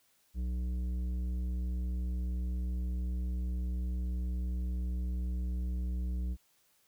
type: tone with tanh clipping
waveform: sine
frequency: 61.4 Hz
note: B1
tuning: 9 cents flat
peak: -33 dBFS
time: 0.34-6.37 s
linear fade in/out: 50 ms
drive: 10 dB
effects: white hiss -70 dBFS RMS until 6.87 s